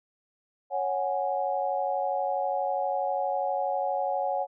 sine chord, C# suspended fourth, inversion none, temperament just, 554.4 / 739.2 / 831.5 Hz, C#5 / F#5 / G#5, 0 / -2 / +2 cents, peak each -30 / -29 / -31 dBFS, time 0.7-4.47 s, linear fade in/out 50 ms, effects none

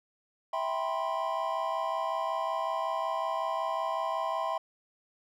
triangle chord, C major seventh, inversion first, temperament just, 654.1 / 784.9 / 981.1 / 1046.5 Hz, E5 / G5 / B5 / C6, -14 / +2 / -12 / 0 cents, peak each -32 / -34 / -34 / -32 dBFS, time 0.53-4.58 s, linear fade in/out 5 ms, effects none

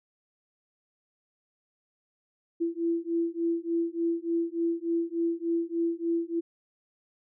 sine beating tone pair, 334 / 337.4 Hz, E4 / E4, +23 / +40 cents, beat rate 3.4 Hz, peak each -29 dBFS, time 2.6-6.41 s, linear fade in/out 20 ms, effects none

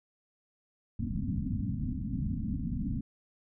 white low-pass noise, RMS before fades -33 dBFS, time 0.99-3.01 s, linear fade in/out 5 ms, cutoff 270 Hz, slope 96 dB/octave, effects none

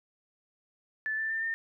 sine tone with pitch steps, 1747 / 1769.3 / 1792 / 1814.9 Hz, A6 / A6 / A6 / A#6, -13 / +9 / +31 / -47 cents, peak -29 dBFS, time 1.06-1.54 s, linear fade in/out 0 ms, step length 120 ms, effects none

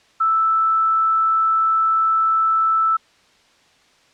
sine tone, 1318.5 Hz, E6, in tune, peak -14 dBFS, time 0.2-2.97 s, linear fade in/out 10 ms, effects white hiss -55 dBFS RMS until 4.13 s + low-pass 5000 Hz 12 dB/octave

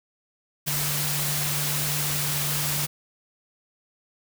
sine tone in noise, 146.83 Hz, D3, in tune, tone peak -30 dBFS, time 0.66-2.87 s, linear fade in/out 20 ms, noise white, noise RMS -27 dBFS, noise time 0.66-2.87 s, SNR -6 dB, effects none

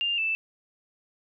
sine tone pair in turn, 2800 / 2643 Hz, F7 / E7, +4 / +4 cents, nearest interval minor second, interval 100 cents, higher first, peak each -24 dBFS, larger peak neither, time 0.01-0.18 / 0.18-0.35 s, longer neither, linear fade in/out 0 ms, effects none

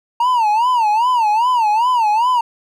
triangle tone with vibrato, 920 Hz, A#5, 23 cents flat, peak -10 dBFS, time 0.2-2.41 s, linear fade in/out 5 ms, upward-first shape sine, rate 2.5 Hz, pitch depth 170 cents each way, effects none

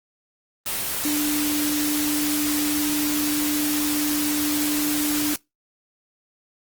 sine tone in noise, 296.8 Hz, D4, 18 cents sharp, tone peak -22 dBFS, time 1.05-5.34 s, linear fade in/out 2 ms, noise white, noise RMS -26 dBFS, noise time 0.66-5.36 s, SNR +1 dB, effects noise-tail reverb RT60 0.2 s tail -24 dB re dry + Opus 24 kbps

